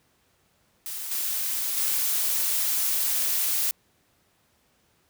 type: noise with level steps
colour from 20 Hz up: blue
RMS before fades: -34 / -28 / -25 dBFS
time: 0.86-3.71 s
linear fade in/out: 0 ms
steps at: 1.11 / 1.77 s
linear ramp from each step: 2 ms
effects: pink hiss -66 dBFS RMS until 5.09 s + high-pass 60 Hz 12 dB/octave